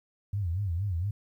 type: tone with vibrato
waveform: sine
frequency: 92.5 Hz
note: F#2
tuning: in tune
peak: -27 dBFS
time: 0.33-1.11 s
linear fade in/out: 5 ms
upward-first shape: sine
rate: 4.3 Hz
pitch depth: 200 cents each way
effects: 11-bit